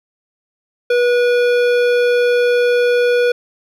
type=tone with hard clipping; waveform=sine; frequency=486.2 Hz; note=B4; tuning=27 cents flat; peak=-13 dBFS; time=0.9-3.32 s; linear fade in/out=5 ms; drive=14 dB; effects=none